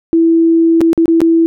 sine tone with dropouts, 330 Hz, E4, 2 cents sharp, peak -6 dBFS, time 0.13-1.46 s, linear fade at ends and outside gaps 0 ms, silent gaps 0.807-0.814 / 0.931-0.977 / 1.057-1.08 / 1.205-1.216 s, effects none

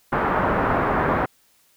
white low-pass noise, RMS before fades -21 dBFS, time 0.12-1.26 s, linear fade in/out 10 ms, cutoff 1400 Hz, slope 24 dB/octave, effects white hiss -60 dBFS RMS until 1.76 s

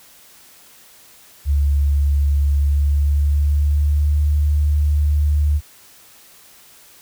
sine tone with pitch glide, 71.3 to 73.94 Hz, C#2 to D2, +49 to +12 cents, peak -13 dBFS, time 1.45-5.61 s, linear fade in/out 50 ms, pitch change +63 cents, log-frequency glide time 2.58-4.18 s, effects white hiss -47 dBFS RMS until 7.01 s

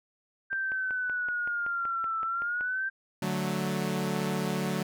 sine linear two-way sweep, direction down then up, 1578 to 1318.5 to 1578 Hz, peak -28 dBFS, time 0.5-2.9 s, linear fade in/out 20 ms, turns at 2.22 s
click train, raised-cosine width 0.5 ms, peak -27 dBFS, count 12, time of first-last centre 0.53-2.609 s, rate 5.29 Hz
sawtooth chord, D major, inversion none, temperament equal, 146.83 / 185 / 220 Hz, D3 / F#3 / A3, 0 / 0 / 0 cents, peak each -30 / -27 / -30 dBFS, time 3.22-4.83 s, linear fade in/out 5 ms
effects none

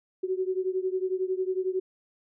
sine beating tone pair, 370 / 381 Hz, F#4 / G4, 0 / -49 cents, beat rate 11 Hz, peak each -28 / -30 dBFS, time 0.23-1.8 s, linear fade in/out 10 ms, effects none

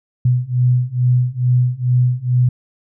sine beating tone pair, 123.47 / 125.77 Hz, B2 / B2, 0 / +32 cents, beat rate 2.3 Hz, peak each -16 / -15 dBFS, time 0.25-2.49 s, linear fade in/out 5 ms, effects none

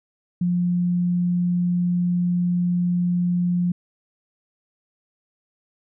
sine tone, 176.6 Hz, F3, 20 cents sharp, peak -18 dBFS, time 0.41-3.72 s, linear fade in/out 5 ms, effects none

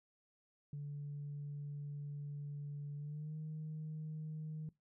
sine tone with pitch glide, 144.8 to 155.19 Hz, D3 to D#3, -24 to -4 cents, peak -40 dBFS, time 0.73-4.69 s, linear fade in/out 2 ms, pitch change +120 cents, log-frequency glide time 2.96-3.36 s, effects noise-tail reverb RT60 0.2 s tail -21 dB re dry + tanh soft clip ceiling -38 dBFS

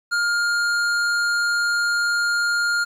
square tone, 1411 Hz, F6, 17 cents sharp, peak -19 dBFS, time 0.11-2.85 s, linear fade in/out 20 ms, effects low-pass 8000 Hz 12 dB/octave + 9-bit

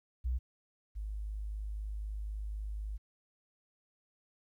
sine tone pair in turn, 61.8 / 51.97 Hz, B1 / G#1, +2 / +2 cents, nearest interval minor third, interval 300 cents, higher first, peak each -30 / -36 dBFS, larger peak first, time 0.24-0.39 / 0.95-2.98 s, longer second, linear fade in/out 20 ms, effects 12-bit

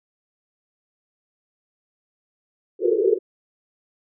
white band-pass noise, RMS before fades -19 dBFS, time 2.79-3.19 s, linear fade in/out 50 ms, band 360 to 470 Hz, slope 96 dB/octave, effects none

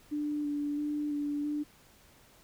sine tone with vibrato, 293.7 Hz, D4, in tune, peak -30 dBFS, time 0.11-1.64 s, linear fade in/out 20 ms, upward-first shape square, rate 1.5 Hz, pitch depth 15 cents each way, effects pink hiss -60 dBFS RMS until 2.43 s

